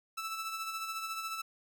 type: tone with tremolo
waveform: sawtooth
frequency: 1318.5 Hz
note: E6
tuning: in tune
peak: -31 dBFS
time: 0.17-1.42 s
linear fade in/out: 10 ms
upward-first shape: sine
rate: 14 Hz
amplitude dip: 45%
effects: none